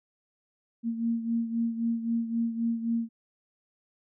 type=beating tone pair; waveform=sine; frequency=230 / 233.8 Hz; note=A#3 / A#3; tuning=-23 / +5 cents; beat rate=3.8 Hz; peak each=-27 / -33 dBFS; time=0.83-3.09 s; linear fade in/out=50 ms; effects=none